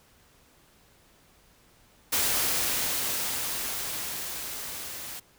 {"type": "noise with level ramp", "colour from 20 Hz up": "white", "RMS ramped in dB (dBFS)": [-25, -39], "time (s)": [2.12, 5.2], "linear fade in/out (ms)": 10, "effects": ["pink hiss -60 dBFS RMS until 5.38 s"]}